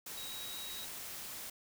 sine tone in noise, 3826 Hz, A#7, 44 cents sharp, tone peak -45 dBFS, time 0.17-0.85 s, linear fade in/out 5 ms, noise white, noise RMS -45 dBFS, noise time 0.06-1.5 s, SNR -3 dB, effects none

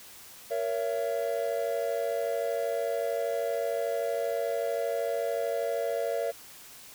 triangle chord, A# diminished, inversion none, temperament just, 466.2 / 559.4 / 671.3 Hz, A#4 / C#5 / E5, 0 / +16 / +31 cents, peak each -30 dBFS, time 0.5-6.32 s, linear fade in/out 20 ms, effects white hiss -49 dBFS RMS until 6.94 s

